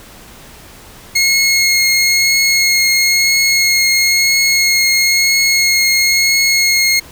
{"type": "tone with vibrato", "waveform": "20% pulse", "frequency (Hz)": 2160, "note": "C#7", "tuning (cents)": -45, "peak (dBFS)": -5, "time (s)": [1.15, 7], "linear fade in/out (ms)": 10, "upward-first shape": "triangle", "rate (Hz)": 1, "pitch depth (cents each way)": 12, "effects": ["pink hiss -38 dBFS RMS until 7.11 s"]}